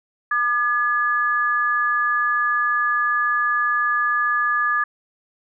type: tone pair together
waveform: sine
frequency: 1205.8 / 1699 Hz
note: D6 / G#6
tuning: +45 / +39 cents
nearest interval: tritone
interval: 594 cents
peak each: -20 dBFS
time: 0.31-4.84 s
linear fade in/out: 5 ms
effects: none